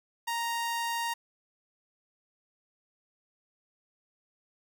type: tone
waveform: sawtooth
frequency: 932.3 Hz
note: A#5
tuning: in tune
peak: -26 dBFS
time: 0.27-1.14 s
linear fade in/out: 10 ms
effects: none